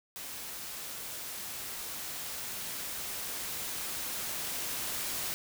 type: noise with level ramp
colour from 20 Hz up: white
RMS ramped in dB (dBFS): -42 to -35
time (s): 0.16-5.34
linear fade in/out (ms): 0
effects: none